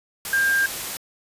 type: tone in noise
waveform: sine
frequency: 1600 Hz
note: G6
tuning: 35 cents sharp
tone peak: -17 dBFS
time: 0.33-0.66 s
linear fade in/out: 2 ms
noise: white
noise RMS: -30 dBFS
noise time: 0.25-0.97 s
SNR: +10 dB
effects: resampled to 32000 Hz